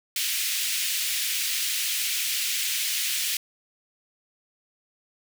pink high-pass noise, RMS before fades -27 dBFS, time 0.16-3.37 s, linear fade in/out 2 ms, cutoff 2300 Hz, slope 24 dB/octave, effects none

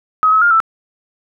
sine tone with pitch steps, 1269 / 1289 / 1408 / 1324 Hz, D#6 / E6 / F6 / E6, +34 / -39 / +14 / +7 cents, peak -8 dBFS, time 0.23-0.602 s, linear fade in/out 0 ms, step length 93 ms, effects none

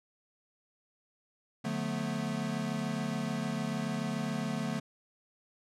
square chord, B half-diminished seventh, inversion first, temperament equal with one note detuned, 146.83 / 179.21 / 220 / 246.9 Hz, D3 / F3 / A3 / B3, 0 / +45 / 0 / 0 cents, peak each -39 / -39 / -36 / -40 dBFS, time 1.64-4.8 s, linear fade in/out 10 ms, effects low-pass 9000 Hz 12 dB/octave

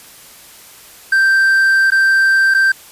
triangle tone with dropouts, 1568 Hz, G6, in tune, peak -7 dBFS, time 1.12-2.72 s, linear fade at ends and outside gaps 5 ms, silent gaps 1.904-1.919 / 2.541-2.546 s, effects white hiss -40 dBFS RMS until 2.91 s + resampled to 32000 Hz

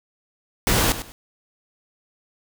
pink noise with echo, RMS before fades -19 dBFS, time 0.67-0.92 s, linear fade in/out 0 ms, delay 100 ms, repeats 2, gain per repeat -12 dB, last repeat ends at 1.12 s, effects none

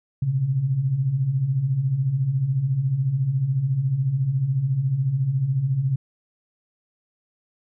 sine beating tone pair, 122.3 / 136.3 Hz, B2 / C#3, -16 / -29 cents, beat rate 14 Hz, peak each -27 / -20 dBFS, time 0.22-5.96 s, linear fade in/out 5 ms, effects none

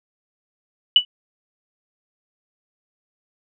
sine tone with exponential decay, 2960 Hz, F#7, in tune, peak -4 dBFS, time 0.96-1.05 s, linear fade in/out 2 ms, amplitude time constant 19 ms, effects none

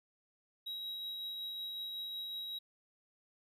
triangle tone with tremolo, 3841 Hz, B7, 49 cents flat, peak -37 dBFS, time 0.66-2.59 s, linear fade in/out 10 ms, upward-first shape triangle, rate 5.4 Hz, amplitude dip 25%, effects none

